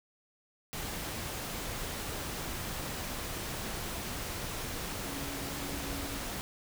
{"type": "tone in noise", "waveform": "sine", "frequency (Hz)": 279, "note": "C#4", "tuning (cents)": 11, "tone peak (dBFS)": -43, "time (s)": [5.05, 6.19], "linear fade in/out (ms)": 0, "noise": "pink", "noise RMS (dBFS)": -38, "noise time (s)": [0.73, 6.41], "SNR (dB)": -8, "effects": []}